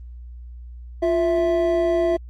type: tone pair together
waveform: triangle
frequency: 349.3 / 659.3 Hz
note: F4 / E5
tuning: 0 / 0 cents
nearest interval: major seventh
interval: 1100 cents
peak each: -18 dBFS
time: 1.02-2.17 s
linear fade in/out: 10 ms
effects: added 60 Hz sine -35 dBFS peak until 2.29 s + Opus 24 kbps